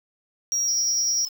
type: tone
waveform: triangle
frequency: 5660 Hz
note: F8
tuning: 22 cents sharp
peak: -20 dBFS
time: 0.52-1.25 s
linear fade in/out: 0 ms
type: tone with tremolo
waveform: square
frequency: 5250 Hz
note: E8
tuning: 8 cents flat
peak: -27 dBFS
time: 0.67-1.29 s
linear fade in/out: 20 ms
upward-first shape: square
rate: 10 Hz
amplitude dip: 45%
effects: 8-bit